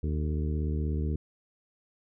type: harmonic tone with a mistuned harmonic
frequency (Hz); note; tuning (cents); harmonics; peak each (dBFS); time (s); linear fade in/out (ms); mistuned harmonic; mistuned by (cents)
76.5; D#2; -29; 1 / 2 / 3 / 4 / 5 / 6; -28 / -34 / -38 / -40 / -42 / -44; 0.03-1.16; 5; 6; -46
effects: none